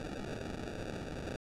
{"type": "noise with sample-and-hold", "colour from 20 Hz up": "white", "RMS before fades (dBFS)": -41, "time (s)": [0, 1.36], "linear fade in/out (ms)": 0, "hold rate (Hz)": 1050, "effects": ["low-pass 7000 Hz 12 dB/octave"]}